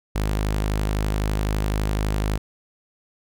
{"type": "tone", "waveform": "sawtooth", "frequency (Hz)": 51.91, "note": "G#1", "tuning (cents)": 0, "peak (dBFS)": -17, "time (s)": [0.15, 2.38], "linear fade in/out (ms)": 10, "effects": []}